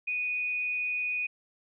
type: tone with frequency modulation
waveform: sine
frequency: 2477 Hz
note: D#7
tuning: 8 cents flat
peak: -28 dBFS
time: 0.07-1.27 s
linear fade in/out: 10 ms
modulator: 164 Hz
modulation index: 0.23
effects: none